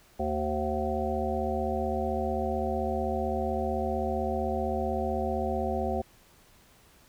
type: harmonic tone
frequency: 75.7 Hz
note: D#2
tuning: 47 cents flat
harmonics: 1 / 3 / 5 / 7 / 9 / 10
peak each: -34 / -34 / -34 / -34 / -34 / -34 dBFS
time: 0.19-6.02 s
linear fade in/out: 10 ms
effects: pink hiss -59 dBFS RMS until 7.08 s